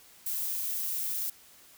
violet noise with amplitude modulation, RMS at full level -31 dBFS, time 0.26-1.3 s, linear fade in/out 5 ms, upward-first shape sine, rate 176 Hz, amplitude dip 35%, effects white hiss -56 dBFS RMS until 1.77 s

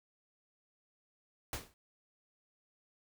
pink noise with exponential decay, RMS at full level -35 dBFS, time 1.53-1.74 s, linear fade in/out 1 ms, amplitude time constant 45 ms, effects none

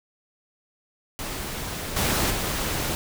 pink noise with level steps, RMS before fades -32 / -23 / -27 dBFS, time 1.19-2.95 s, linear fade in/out 0 ms, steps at 1.96 / 2.3 s, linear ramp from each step 10 ms, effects none

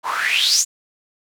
white noise with band-pass filter sweep, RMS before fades -18 dBFS, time 0.03-0.65 s, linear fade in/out 50 ms, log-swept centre 850 to 7400 Hz, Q 7.6, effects none

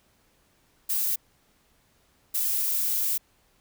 violet noise bursts at uneven times, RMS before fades -26 dBFS, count 2, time 0.89-1.16 / 2.34-3.18 s, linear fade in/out 10 ms, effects pink hiss -65 dBFS RMS until 3.6 s

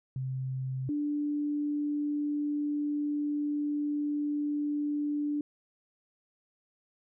sine tone pair in turn, 130.81 / 293.7 Hz, C3 / D4, 0 / 0 cents, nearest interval octave + major second, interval 1400 cents, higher second, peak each -31 / -28 dBFS, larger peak second, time 0.16-0.89 / 0.89-5.41 s, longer second, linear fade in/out 2 ms, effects none

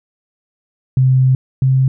sine tone pair in turn, 130.2 / 131.94 Hz, C3 / C3, -8 / +15 cents, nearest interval unison, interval 23 cents, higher second, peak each -8 / -9 dBFS, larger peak first, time 0.97-1.35 / 1.62-1.88 s, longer first, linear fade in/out 2 ms, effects none

